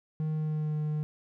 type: tone with pitch glide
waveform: triangle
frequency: 155.56 to 152.01 Hz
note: D#3 to D#3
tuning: 0 to -40 cents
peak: -26 dBFS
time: 0.2-1.03 s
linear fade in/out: 0 ms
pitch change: -40 cents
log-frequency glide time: 0.31-0.78 s
effects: none